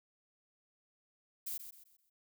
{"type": "noise with echo", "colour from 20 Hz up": "violet", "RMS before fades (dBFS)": -40, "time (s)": [1.46, 1.58], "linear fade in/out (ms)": 10, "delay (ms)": 130, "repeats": 4, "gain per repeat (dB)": -9, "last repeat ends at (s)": 2.1, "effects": []}